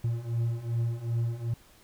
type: beating tone pair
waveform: triangle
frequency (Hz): 115.2 / 117.8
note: A#2 / A#2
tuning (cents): -20 / +19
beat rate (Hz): 2.6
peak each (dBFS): -30 / -27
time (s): 0.04-1.54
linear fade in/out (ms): 5
effects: pink hiss -58 dBFS RMS until 1.83 s